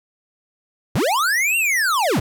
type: linear two-way sweep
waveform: square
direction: up then down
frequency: 73.42 to 2794 to 73.42 Hz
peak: -17 dBFS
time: 0.95-2.2 s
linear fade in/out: 5 ms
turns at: 1.57 s
effects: 9-bit